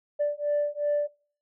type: beating tone pair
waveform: sine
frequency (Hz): 585 / 587.7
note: D5 / D5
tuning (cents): -7 / +1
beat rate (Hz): 2.7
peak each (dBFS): -26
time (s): 0.19-1.08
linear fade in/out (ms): 20
effects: noise-tail reverb RT60 0.5 s tail -24 dB re dry + tanh soft clip ceiling -19 dBFS